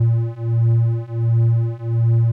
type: beating tone pair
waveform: triangle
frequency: 114.8 / 116.2 Hz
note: A#2 / A#2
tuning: -26 / -5 cents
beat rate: 1.4 Hz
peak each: -16 / -15 dBFS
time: 0-2.32 s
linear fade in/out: 10 ms
effects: none